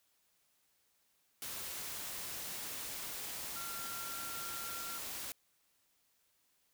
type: tone in noise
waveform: sine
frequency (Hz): 1374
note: F6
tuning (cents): -29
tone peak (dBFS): -46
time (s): 3.56-4.98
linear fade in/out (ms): 0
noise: white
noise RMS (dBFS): -43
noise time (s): 1.42-5.32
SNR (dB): -6
effects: white hiss -75 dBFS RMS until 6.73 s